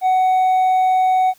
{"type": "tone with hard clipping", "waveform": "sine", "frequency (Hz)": 746, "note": "F#5", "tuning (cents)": 14, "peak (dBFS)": -13, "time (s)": [0.01, 1.34], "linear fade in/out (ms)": 50, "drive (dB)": 2, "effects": ["white hiss -53 dBFS RMS until 1.38 s"]}